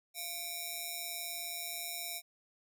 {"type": "ring-modulated tone", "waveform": "5% pulse", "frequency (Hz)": 1543, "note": "G6", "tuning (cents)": -28, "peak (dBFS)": -24, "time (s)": [0.14, 2.22], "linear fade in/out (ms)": 50, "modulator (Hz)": 851, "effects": []}